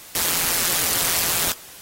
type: noise with amplitude modulation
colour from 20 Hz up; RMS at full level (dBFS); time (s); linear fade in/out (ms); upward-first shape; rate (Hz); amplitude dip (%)
white; -18; 0.15-1.52; 2; sine; 172; 80
effects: white hiss -42 dBFS RMS until 1.81 s + AAC 48 kbps